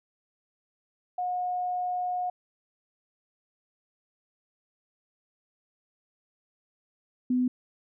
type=tone pair in turn; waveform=sine; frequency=723 / 250.9 Hz; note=F#5 / B3; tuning=-40 / +28 cents; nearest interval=octave + tritone; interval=1832 cents; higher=first; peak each=-27 / -22 dBFS; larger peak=second; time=1.18-2.3 / 7.3-7.48 s; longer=first; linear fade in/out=5 ms; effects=none